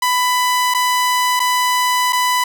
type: tone with dropouts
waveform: sawtooth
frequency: 996 Hz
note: B5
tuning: 14 cents sharp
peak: -10 dBFS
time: 0.02-2.44 s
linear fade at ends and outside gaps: 5 ms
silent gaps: 0.74-0.746 / 1.395-1.4 / 2.125-2.129 s
effects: none